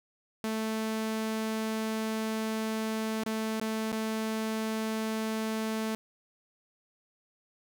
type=tone with dropouts; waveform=sawtooth; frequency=220 Hz; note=A3; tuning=in tune; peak=-26 dBFS; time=0.44-5.95 s; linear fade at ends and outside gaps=0 ms; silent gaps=3.236-3.262 / 3.598-3.614 / 3.919-3.928 s; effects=none